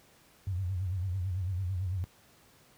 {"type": "tone with vibrato", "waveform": "sine", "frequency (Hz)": 92.5, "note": "F#2", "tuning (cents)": 0, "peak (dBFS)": -29, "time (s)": [0.47, 2.04], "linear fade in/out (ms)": 0, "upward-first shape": "sine", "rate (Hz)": 9, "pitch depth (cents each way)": 110, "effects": ["pink hiss -61 dBFS RMS until 2.77 s", "high-pass 60 Hz 12 dB/octave"]}